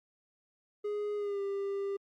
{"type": "tone with pitch glide", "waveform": "triangle", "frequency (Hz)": [415.3, 397], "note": ["G#4", "G4"], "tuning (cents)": [0, 22], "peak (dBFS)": -30, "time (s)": [0.84, 1.97], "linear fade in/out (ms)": 10, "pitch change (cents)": -78, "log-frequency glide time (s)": [1.16, 1.41], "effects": ["Opus 48 kbps"]}